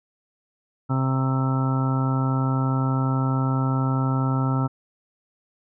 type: harmonic tone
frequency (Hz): 132.1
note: C3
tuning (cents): +17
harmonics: 1 / 2 / 3 / 4 / 5 / 6 / 7 / 8 / 9 / 10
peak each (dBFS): -21 / -26 / -38 / -38 / -38 / -37 / -34 / -42 / -42 / -31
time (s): 0.89-4.68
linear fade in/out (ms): 20
effects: none